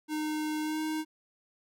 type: tone with pitch glide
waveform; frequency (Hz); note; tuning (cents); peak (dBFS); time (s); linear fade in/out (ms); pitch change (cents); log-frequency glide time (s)
square; 306.9 to 311.9; D#4 to D#4; -24 to +4; -31; 0.08-1.05; 50; +28; 0.62-0.8
effects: none